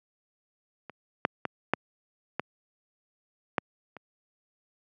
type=clicks; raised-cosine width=0.5 ms; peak=-26 / -7 / -14 / -7 / -13 / -8 / -27 dBFS; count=7; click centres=0.897 / 1.251 / 1.453 / 1.736 / 2.396 / 3.582 / 3.967 s; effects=high-pass 150 Hz 12 dB/octave

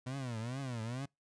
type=tone with vibrato; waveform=30% pulse; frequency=123.47 Hz; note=B2; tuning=in tune; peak=-35 dBFS; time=0.06-1.06 s; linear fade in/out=10 ms; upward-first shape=triangle; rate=2.3 Hz; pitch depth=230 cents each way; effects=noise-tail reverb RT60 0.2 s tail -26 dB re dry + resampled to 22050 Hz

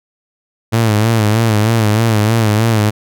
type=tone with vibrato; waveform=sawtooth; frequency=110 Hz; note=A2; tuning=in tune; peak=-6 dBFS; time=0.72-2.91 s; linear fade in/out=20 ms; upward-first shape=sine; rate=3.2 Hz; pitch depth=86 cents each way; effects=none

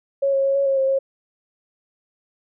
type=tone with pitch steps; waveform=sine; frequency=552 / 544 / 547 / 555 / 543 / 534 / 541 Hz; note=C#5 / C#5 / C#5 / C#5 / C#5 / C5 / C#5; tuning=-7 / -33 / -23 / +2 / -36 / +35 / -42 cents; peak=-16 dBFS; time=0.22-0.99 s; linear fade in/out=10 ms; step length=110 ms; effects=none

